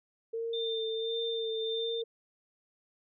sine tone with vibrato, 453 Hz, A#4, 50 cents flat, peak -32 dBFS, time 0.33-2.04 s, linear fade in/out 10 ms, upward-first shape sine, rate 1.4 Hz, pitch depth 28 cents each way
sine tone with tremolo, 3591 Hz, A7, 35 cents sharp, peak -34 dBFS, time 0.53-2.02 s, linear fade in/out 5 ms, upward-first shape sine, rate 1.8 Hz, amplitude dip 35%
effects none

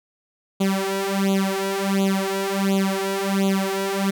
sawtooth tone with flanger, 194.6 Hz, G3, 12 cents flat, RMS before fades -22 dBFS, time 0.6-4.11 s, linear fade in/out 10 ms, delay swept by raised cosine 0.28 to 3.08 ms, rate 1.4 Hz, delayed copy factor +1, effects none

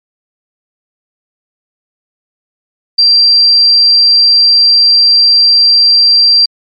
sine tone, 4719 Hz, D8, 7 cents sharp, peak -3 dBFS, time 2.98-6.46 s, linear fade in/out 10 ms, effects MP3 48 kbps

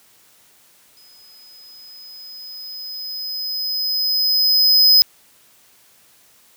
square tone with exponential growth, 5040 Hz, D#8, 21 cents sharp, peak -8 dBFS, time 0.97-5.02 s, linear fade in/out 0 ms, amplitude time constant 880 ms, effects white hiss -53 dBFS RMS until 6.56 s + high-pass 60 Hz 12 dB/octave

